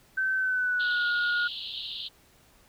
sine tone with pitch glide, 1539 to 1435.9 Hz, G6 to F6, -32 to +48 cents, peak -24 dBFS, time 0.17-1.48 s, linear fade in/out 10 ms, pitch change -120 cents, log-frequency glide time 0.35-1.06 s
white band-pass noise, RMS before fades -37 dBFS, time 0.79-2.09 s, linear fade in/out 20 ms, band 2900 to 4200 Hz, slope 96 dB/octave
effects pink hiss -60 dBFS RMS until 2.68 s

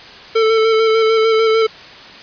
square tone with vibrato, 444.2 Hz, A4, 16 cents sharp, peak -11 dBFS, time 0.35-1.67 s, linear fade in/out 10 ms, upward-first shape square, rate 6.7 Hz, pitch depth 19 cents each way, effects white hiss -36 dBFS RMS until 2.22 s + resampled to 11025 Hz

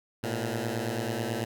10% pulse beating tone pair, 110 / 119.2 Hz, A2 / A#2, 0 / +39 cents, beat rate 9.2 Hz, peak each -24 dBFS, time 0.23-1.45 s, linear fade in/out 10 ms, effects none

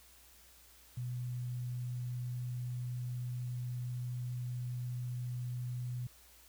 sine tone, 123.47 Hz, B2, in tune, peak -36 dBFS, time 0.97-6.07 s, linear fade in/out 5 ms, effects added 60 Hz sine -65 dBFS peak until 6.48 s + white hiss -61 dBFS RMS until 6.48 s

